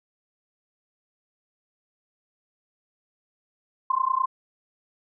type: tone with amplitude modulation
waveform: sine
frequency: 1046.5 Hz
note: C6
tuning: in tune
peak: -17 dBFS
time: 3.9-4.26 s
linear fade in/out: 5 ms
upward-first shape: sine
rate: 29.8 Hz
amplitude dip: 95%
effects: none